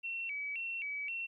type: tone with vibrato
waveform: sine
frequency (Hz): 2489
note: D#7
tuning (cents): 0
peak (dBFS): -36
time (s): 0.03-1.27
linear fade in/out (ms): 20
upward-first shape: square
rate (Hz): 1.9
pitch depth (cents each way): 150
effects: 13-bit